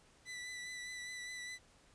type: tone with vibrato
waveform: sawtooth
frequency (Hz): 1983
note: B6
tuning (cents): +7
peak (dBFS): -40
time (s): 0.25-1.59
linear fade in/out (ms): 50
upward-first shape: sine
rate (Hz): 4.9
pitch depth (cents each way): 20
effects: pink hiss -66 dBFS RMS until 1.94 s + resampled to 22050 Hz